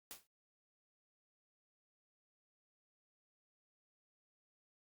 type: noise with exponential decay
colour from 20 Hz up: white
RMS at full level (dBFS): -45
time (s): 0.11-0.27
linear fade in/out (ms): 0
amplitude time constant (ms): 34
effects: Opus 48 kbps